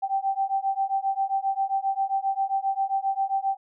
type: beating tone pair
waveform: sine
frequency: 776 / 783.5 Hz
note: G5 / G5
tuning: -18 / -1 cents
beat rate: 7.5 Hz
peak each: -26 dBFS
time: 0.02-3.57 s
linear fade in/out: 20 ms
effects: none